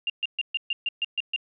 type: tone bursts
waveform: sine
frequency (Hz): 2794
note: F7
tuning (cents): 0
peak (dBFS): -23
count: 9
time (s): 0.07-1.362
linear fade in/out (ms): 2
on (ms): 28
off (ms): 130
effects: none